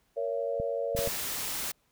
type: chord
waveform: sine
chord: A# diminished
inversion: none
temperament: just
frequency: 466.2 / 559.4 / 671.3 Hz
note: A#4 / C#5 / E5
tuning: 0 / +16 / +31 cents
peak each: -33 / -31 / -37 dBFS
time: 0.16-1.09 s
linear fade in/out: 20 ms
type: clicks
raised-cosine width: 5 ms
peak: -24 dBFS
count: 4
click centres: 0.6 / 0.95 / 0.99 / 1.075 s
type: noise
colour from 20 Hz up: white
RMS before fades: -34 dBFS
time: 0.96-1.72 s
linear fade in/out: 10 ms
effects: pink hiss -71 dBFS RMS until 1.91 s